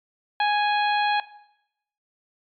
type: harmonic tone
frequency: 830.6 Hz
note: G#5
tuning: in tune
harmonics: 1 / 2 / 3 / 4 / 5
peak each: -20 / -26 / -30 / -32 / -34 dBFS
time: 0.4-1.2 s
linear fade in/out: 2 ms
effects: noise-tail reverb RT60 0.8 s tail -17 dB re dry + MP3 96 kbps